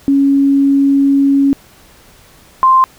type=tone pair in turn; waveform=sine; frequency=277.2 / 1046.6 Hz; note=C#4 / C6; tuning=0 / 0 cents; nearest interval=octave + major seventh; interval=2300 cents; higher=second; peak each=-7 / -5 dBFS; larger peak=second; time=0.08-1.53 / 2.63-2.84 s; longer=first; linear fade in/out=0 ms; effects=pink hiss -44 dBFS RMS until 2.98 s